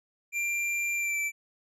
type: tone with pitch glide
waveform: square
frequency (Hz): 2374 to 2328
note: D7 to D7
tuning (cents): +18 to -16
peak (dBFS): -28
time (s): 0.32-1.32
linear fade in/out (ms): 50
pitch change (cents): -34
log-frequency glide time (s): 0.95-1.19
effects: low-pass 11000 Hz 12 dB/octave